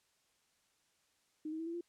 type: tone with pitch steps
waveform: sine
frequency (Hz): 309 / 317.7 / 326.6 / 335.8 / 345.2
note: D#4 / D#4 / E4 / E4 / F4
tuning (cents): -12 / +36 / -16 / +32 / -20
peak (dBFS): -38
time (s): 1.45-1.81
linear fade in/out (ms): 5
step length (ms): 72
effects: white hiss -75 dBFS RMS until 1.88 s + low-pass 9000 Hz 12 dB/octave